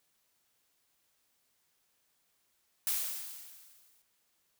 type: noise with exponential decay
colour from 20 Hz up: blue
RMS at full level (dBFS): -30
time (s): 2.87-4.02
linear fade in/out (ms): 1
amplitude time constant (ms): 250
effects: white hiss -75 dBFS RMS until 4.59 s